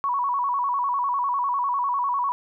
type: tone with vibrato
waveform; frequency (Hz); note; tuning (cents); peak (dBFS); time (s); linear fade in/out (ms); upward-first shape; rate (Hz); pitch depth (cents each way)
sine; 1043; C6; -6; -21; 0.04-2.32; 0; square; 10; 110
effects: none